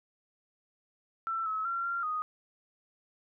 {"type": "tone with pitch steps", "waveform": "sine", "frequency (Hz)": [1338, 1289, 1369, 1381, 1244], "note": ["E6", "E6", "F6", "F6", "D#6"], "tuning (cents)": [25, -39, -35, -20, -1], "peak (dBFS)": -30, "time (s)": [1.27, 2.22], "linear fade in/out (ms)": 0, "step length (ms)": 190, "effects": []}